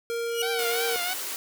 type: tone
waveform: square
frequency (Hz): 466.2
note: A#4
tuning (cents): 0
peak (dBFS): -28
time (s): 0.1-0.96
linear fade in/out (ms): 0
type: tone with exponential growth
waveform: sawtooth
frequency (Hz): 2901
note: F#7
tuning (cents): -35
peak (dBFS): -20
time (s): 0.26-0.42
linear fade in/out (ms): 2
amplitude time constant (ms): 34
type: tone with vibrato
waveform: 10% pulse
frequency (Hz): 740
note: F#5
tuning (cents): 0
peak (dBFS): -20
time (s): 0.42-1.14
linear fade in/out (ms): 10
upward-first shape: triangle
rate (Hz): 2.9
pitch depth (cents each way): 110
type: high-pass noise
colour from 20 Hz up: white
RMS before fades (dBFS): -33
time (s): 0.59-1.36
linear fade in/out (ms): 0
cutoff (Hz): 270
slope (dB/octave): 48
effects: none